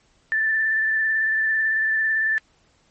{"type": "tone with vibrato", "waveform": "sine", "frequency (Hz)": 1766, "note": "A6", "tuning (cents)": 6, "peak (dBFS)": -18, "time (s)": [0.32, 2.38], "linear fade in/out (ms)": 0, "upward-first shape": "square", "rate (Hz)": 18, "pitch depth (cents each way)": 15, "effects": ["pink hiss -61 dBFS RMS until 2.9 s", "MP3 32 kbps"]}